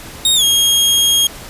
sawtooth tone with pitch glide, 3723 to 3260 Hz, A#7 to G#7, -3 to -33 cents, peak -7 dBFS, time 0.25-1.27 s, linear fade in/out 2 ms, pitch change -230 cents, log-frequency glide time 0.35-0.43 s, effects pink hiss -33 dBFS RMS until 1.49 s + resampled to 32000 Hz

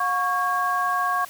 sine tone cluster, 720 / 1110 / 1625 Hz, F#5 / C#6 / G#6, -47 / +2 / -38 cents, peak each -27 / -22 / -28 dBFS, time 0-1.25 s, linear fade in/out 5 ms, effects white hiss -43 dBFS RMS until 1.29 s

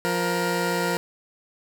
15% pulse tone pair together, 175.8 / 470.5 Hz, F3 / A#4, +12 / +16 cents, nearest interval octave + perfect fourth, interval 1704 cents, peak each -19 dBFS, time 0.05-0.97 s, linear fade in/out 0 ms, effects none

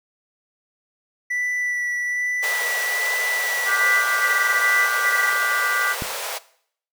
triangle tone with vibrato, 1967 Hz, B6, 7 cents flat, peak -20 dBFS, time 1.3-5.3 s, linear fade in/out 10 ms, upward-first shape sine, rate 1.2 Hz, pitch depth 12 cents each way
pink high-pass noise, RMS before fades -29 dBFS, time 2.42-6.39 s, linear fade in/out 20 ms, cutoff 450 Hz, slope 48 dB/octave
sine chord, G major seventh, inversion second, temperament equal with one note detuned, 1174.7 / 1449.5 / 1568 / 1975.5 Hz, D6 / F#6 / G6 / B6, 0 / -36 / 0 / 0 cents, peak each -25 dBFS, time 3.65-5.96 s, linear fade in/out 50 ms
click, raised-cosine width 3 ms, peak -15 dBFS, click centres 6.022 s
effects noise-tail reverb RT60 0.6 s tail -18 dB re dry

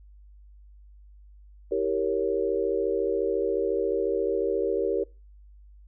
sine chord, E diminished seventh, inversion none, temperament equal with one note detuned, 326.4 / 392 / 466.2 / 554.4 Hz, E4 / G4 / Bb4 / Db5, -17 / 0 / 0 / 0 cents, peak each -33 / -27 / -27 / -31 dBFS, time 1.71-5.04 s, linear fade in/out 10 ms, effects noise-tail reverb RT60 0.3 s tail -25 dB re dry + added 50 Hz sine -48 dBFS peak until 5.87 s

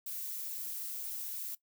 violet noise, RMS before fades -40 dBFS, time 0.06-1.55 s, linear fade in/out 5 ms, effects noise-tail reverb RT60 0.1 s tail -18 dB re dry

